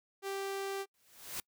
sawtooth tone, 392 Hz, G4, in tune, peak -32 dBFS, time 0.22-0.86 s, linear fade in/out 50 ms
white noise with exponential growth, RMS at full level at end -37 dBFS, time 0.94-1.4 s, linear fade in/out 2 ms, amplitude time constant 100 ms
effects noise-tail reverb RT60 0.1 s tail -26 dB re dry

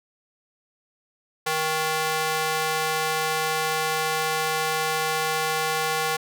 square tone with high-pass filter, 157.3 Hz, D#3, 19 cents sharp, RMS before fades -25 dBFS, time 1.46-6.17 s, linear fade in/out 10 ms, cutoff 710 Hz, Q 0.83, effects none

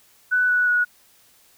sine tone with pitch steps, 1491 / 1475.6 / 1460.3 Hz, F#6 / F#6 / F#6, +13 / -5 / -23 cents, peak -16 dBFS, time 0.31-0.85 s, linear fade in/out 20 ms, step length 180 ms, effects white hiss -56 dBFS RMS until 1.57 s

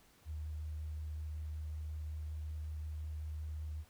sine tone with vibrato, 76.9 Hz, D#2, 20 cents flat, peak -39 dBFS, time 0.25-3.85 s, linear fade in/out 50 ms, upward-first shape sine, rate 5.4 Hz, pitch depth 9 cents each way, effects pink hiss -66 dBFS RMS until 3.89 s

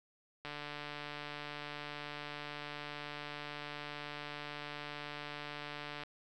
click train, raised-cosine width 0.3 ms, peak -27 dBFS, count 822, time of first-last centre 0.45-6.035 s, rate 147 Hz, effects none

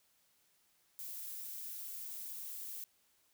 violet noise, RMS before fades -45 dBFS, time 0.99-2.84 s, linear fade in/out 0 ms, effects white hiss -73 dBFS RMS until 3.33 s

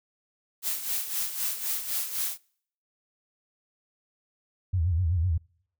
blue noise with tremolo, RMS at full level -28 dBFS, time 0.62-2.38 s, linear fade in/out 50 ms, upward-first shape sine, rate 3.9 Hz, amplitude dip 65%
sine tone with vibrato, 86.2 Hz, F2, 22 cents flat, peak -22 dBFS, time 4.73-5.38 s, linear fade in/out 10 ms, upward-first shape sine, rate 7.9 Hz, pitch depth 150 cents each way
effects noise-tail reverb RT60 0.6 s tail -26 dB re dry

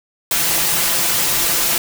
white noise with comb filter, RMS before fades -17 dBFS, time 0.31-1.78 s, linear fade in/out 2 ms, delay 5.9 ms, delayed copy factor +0.65, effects none

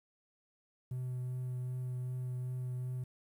triangle tone with vibrato, 126.3 Hz, B2, 39 cents sharp, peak -33 dBFS, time 0.91-3.04 s, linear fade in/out 5 ms, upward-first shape triangle, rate 2.6 Hz, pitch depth 14 cents each way, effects tanh soft clip ceiling -29 dBFS + 11-bit

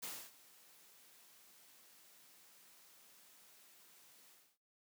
white noise with ADSR envelope, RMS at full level -44 dBFS, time 0.02-4.58 s, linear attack 15 ms, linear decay 270 ms, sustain -20 dB, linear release 260 ms, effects noise-tail reverb RT60 0.3 s tail -20 dB re dry + high-pass 150 Hz 12 dB/octave

